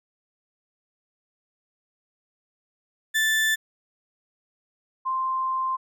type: tone pair in turn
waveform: 35% pulse / sine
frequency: 1760 / 1046.5 Hz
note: A6 / C6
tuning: 0 / 0 cents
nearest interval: major sixth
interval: 900 cents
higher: first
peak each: -18 / -23 dBFS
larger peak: first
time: 3.14-3.56 / 5.05-5.77 s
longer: second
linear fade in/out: 20 ms
effects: none